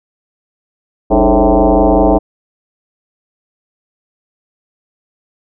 sine tone with frequency modulation, 168.9 Hz, E3, 42 cents sharp, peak -6 dBFS, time 1.1-2.19 s, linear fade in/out 20 ms, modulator 121 Hz, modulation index 5.5, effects none

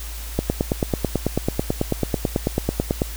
click train, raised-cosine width 2 ms, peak -5 dBFS, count 25, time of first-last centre 0.39-3.019 s, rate 9.13 Hz, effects added 55 Hz sine -30 dBFS peak until 3.16 s + white hiss -37 dBFS RMS until 3.16 s

